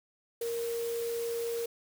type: tone in noise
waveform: sine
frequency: 466.2 Hz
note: A#4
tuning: in tune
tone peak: -31 dBFS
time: 0.41-1.66 s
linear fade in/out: 5 ms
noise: white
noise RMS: -44 dBFS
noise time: 0.41-1.66 s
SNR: +10 dB
effects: none